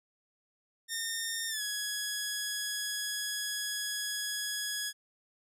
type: tone with pitch glide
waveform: 10% pulse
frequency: 1826 to 1674.4 Hz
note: A#6 to G#6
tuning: -36 to +14 cents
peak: -24 dBFS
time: 0.88-4.93 s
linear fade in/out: 50 ms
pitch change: -150 cents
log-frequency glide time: 1.48-1.62 s
effects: none